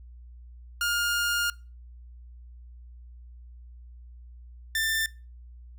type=tone pair in turn; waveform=sawtooth; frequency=1415 / 1782.8 Hz; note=F6 / A6; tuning=+22 / +22 cents; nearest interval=major third; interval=400 cents; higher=second; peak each=-21 dBFS; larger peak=neither; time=0.81-1.5 / 4.75-5.06 s; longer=first; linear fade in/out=2 ms; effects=noise-tail reverb RT60 0.3 s tail -22 dB re dry + added 60 Hz sine -44 dBFS peak until 5.78 s